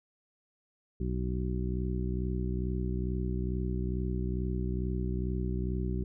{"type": "harmonic tone", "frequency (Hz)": 62.3, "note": "B1", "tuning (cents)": 16, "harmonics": [1, 2, 3, 4, 5, 6], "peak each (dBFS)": [-32, -36, -36, -44, -42, -40], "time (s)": [1, 6.04], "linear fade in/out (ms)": 5, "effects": []}